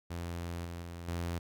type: tone with level steps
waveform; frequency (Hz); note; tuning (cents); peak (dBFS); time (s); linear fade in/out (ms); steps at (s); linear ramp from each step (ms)
sawtooth; 85.7; F2; -32; -33 / -36 / -38 / -30; 0.1-1.39; 10; 0.65 / 0.82 / 1.08; 5
effects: none